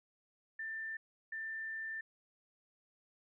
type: tone bursts at uneven times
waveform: sine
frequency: 1783 Hz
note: A6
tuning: 22 cents sharp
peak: -39 dBFS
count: 2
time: 0.59-0.97 / 1.32-2.01 s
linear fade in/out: 5 ms
effects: none